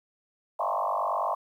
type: tone with frequency modulation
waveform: sine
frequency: 865 Hz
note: A5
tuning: 30 cents flat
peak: -25 dBFS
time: 0.59-1.35 s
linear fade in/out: 10 ms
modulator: 49.1 Hz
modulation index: 5.3
effects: 10-bit